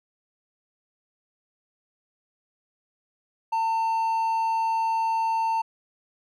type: tone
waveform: triangle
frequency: 900 Hz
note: A5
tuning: 39 cents sharp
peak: -20 dBFS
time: 3.52-5.62 s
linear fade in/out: 10 ms
effects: none